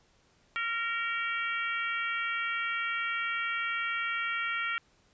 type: harmonic tone with a mistuned harmonic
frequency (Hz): 460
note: A#4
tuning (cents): -23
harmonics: 3 / 4 / 5 / 6 / 7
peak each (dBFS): -33 / -36 / -35 / -40 / -42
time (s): 0.56-4.78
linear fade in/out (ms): 0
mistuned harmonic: 4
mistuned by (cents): +29
effects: pink hiss -66 dBFS RMS until 5.13 s + resampled to 16000 Hz